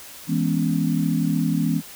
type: chord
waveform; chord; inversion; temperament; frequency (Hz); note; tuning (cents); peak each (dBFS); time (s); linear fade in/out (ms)
sine; C# minor seventh; first; equal with one note detuned; 164.81 / 207.7 / 244.4 / 277.2; E3 / G#3 / B3 / C#4; 0 / 0 / -18 / 0; -22 / -26 / -25 / -25; 0.27-1.82; 50
effects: white hiss -41 dBFS RMS until 1.95 s